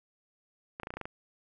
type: clicks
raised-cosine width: 0.5 ms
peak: -23 dBFS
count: 8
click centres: 0.799 / 0.833 / 0.871 / 0.905 / 0.939 / 0.97 / 1.013 / 1.055 s
effects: none